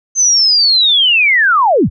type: linear sweep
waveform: sine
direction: down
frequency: 6280 to 31.62 Hz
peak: -7 dBFS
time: 0.15-1.9 s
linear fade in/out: 50 ms
effects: none